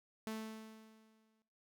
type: tone with exponential decay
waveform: sawtooth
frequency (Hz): 219.7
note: A3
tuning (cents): -2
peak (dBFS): -35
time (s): 0.27-1.42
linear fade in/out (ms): 0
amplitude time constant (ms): 250
effects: noise-tail reverb RT60 0.4 s tail -18 dB re dry